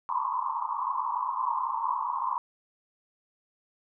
white band-pass noise, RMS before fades -30 dBFS, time 0.09-2.38 s, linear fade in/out 0 ms, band 910 to 1100 Hz, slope 96 dB/octave, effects none

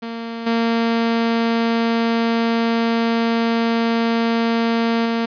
sawtooth tone with level steps, 230.1 Hz, A#3, 22 cents flat, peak -22 / -12 / -14 dBFS, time 0.02-5.26 s, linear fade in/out 10 ms, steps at 0.46 / 5.05 s, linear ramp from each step 10 ms, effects resampled to 11025 Hz + 8-bit

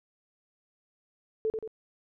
sine tone with echo, 439.8 Hz, A4, 1 cent flat, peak -25 dBFS, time 1.45-1.5 s, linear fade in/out 0 ms, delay 88 ms, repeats 2, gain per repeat -5 dB, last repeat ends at 1.676 s, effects none

